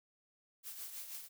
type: noise with tremolo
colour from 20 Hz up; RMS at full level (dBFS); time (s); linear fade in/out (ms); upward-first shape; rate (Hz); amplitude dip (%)
blue; -44; 0.63-1.29; 50; triangle; 6.3; 60
effects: none